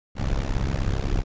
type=noise with amplitude modulation; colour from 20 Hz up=brown; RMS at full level=-20 dBFS; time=0.15-1.24 s; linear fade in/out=50 ms; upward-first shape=sine; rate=67.6 Hz; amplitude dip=100%; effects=resampled to 16000 Hz